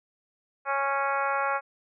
harmonic tone, 276.5 Hz, C#4, 4 cents flat, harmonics 2 / 3 / 4 / 5 / 6 / 7 / 8 / 9, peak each -32 / -30 / -30 / -30 / -36 / -41 / -39 / -42 dBFS, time 0.65-1.61 s, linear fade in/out 50 ms, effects none

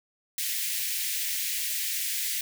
white high-pass noise, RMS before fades -30 dBFS, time 0.38-2.41 s, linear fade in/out 2 ms, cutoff 1800 Hz, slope 48 dB/octave, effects none

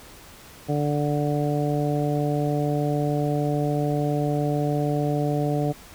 harmonic tone, 146.83 Hz, D3, in tune, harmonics 1 / 2 / 3 / 4 / 5, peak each -24 / -27 / -29 / -30 / -31 dBFS, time 0.68-5.73 s, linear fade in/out 20 ms, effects pink hiss -46 dBFS RMS until 5.94 s

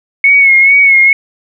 sine tone with vibrato, 2196 Hz, C#7, 17 cents flat, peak -3 dBFS, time 0.24-1.13 s, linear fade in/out 2 ms, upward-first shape sine, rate 2.3 Hz, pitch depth 48 cents each way, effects none

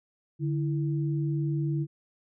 sine tone pair together, 146.64 / 329.6 Hz, D3 / E4, -2 / 0 cents, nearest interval octave + major second, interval 1402 cents, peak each -26 / -33 dBFS, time 0.39-1.87 s, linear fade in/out 50 ms, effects none

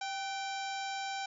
harmonic tone with a mistuned harmonic, 784 Hz, G5, in tune, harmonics 1 / 2 / 3 / 4 / 5 / 6 / 7 / 8 / 9, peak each -37 / -44 / -45 / -48 / -47 / -53 / -49 / -55 / -52 dBFS, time 0.01-1.26 s, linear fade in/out 5 ms, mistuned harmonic 2, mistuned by -64 cents, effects none

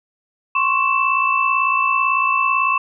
sine tone cluster, 1059 / 1117 / 2647 Hz, C6 / C#6 / E7, +21 / +13 / +7 cents, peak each -19 dBFS, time 0.55-2.78 s, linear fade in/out 5 ms, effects none

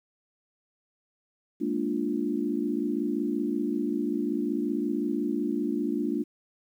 sine chord, Bb dominant seventh, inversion third, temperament equal, 207.7 / 233.1 / 293.7 / 349.2 Hz, Ab3 / Bb3 / D4 / F4, 0 / 0 / 0 / 0 cents, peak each -34 / -31 / -29 / -32 dBFS, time 1.6-6.24 s, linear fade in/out 20 ms, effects 10-bit

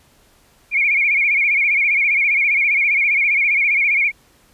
sine tone with vibrato, 2283 Hz, D7, 50 cents flat, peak -13 dBFS, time 0.71-4.12 s, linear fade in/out 50 ms, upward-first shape sine, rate 15 Hz, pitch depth 110 cents each way, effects pink hiss -54 dBFS RMS until 4.53 s + resampled to 32000 Hz

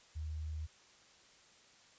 sine tone, 77.7 Hz, D#2, 2 cents flat, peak -38 dBFS, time 0.15-0.67 s, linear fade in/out 20 ms, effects white hiss -63 dBFS RMS until 1.98 s + resampled to 16000 Hz

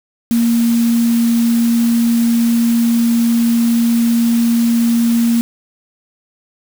sine tone in noise, 233.1 Hz, A#3, in tune, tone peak -10 dBFS, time 0.31-5.41 s, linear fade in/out 0 ms, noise white, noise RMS -28 dBFS, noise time 0.31-5.41 s, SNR +15 dB, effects none

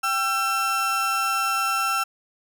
35% pulse tone pair together, 784 / 1345.4 Hz, G5 / E6, 0 / +35 cents, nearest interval major sixth, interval 935 cents, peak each -28 / -20 dBFS, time 0.03-2.04 s, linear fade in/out 10 ms, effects none

